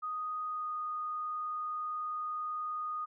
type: tone with pitch glide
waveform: sine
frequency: 1244.5 to 1235.2 Hz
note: D#6 to D#6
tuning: 0 to -13 cents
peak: -34 dBFS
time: 0.02-3.06 s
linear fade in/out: 20 ms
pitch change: -13 cents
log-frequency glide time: 0.46-0.72 s
effects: none